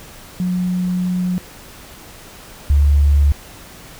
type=tone pair in turn; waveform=sine; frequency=181 / 71.83 Hz; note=F#3 / D2; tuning=-38 / -38 cents; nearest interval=octave + major third; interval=1600 cents; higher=first; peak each=-16 / -9 dBFS; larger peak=second; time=0.4-1.38 / 2.7-3.32 s; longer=first; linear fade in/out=0 ms; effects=pink hiss -39 dBFS RMS until 3.99 s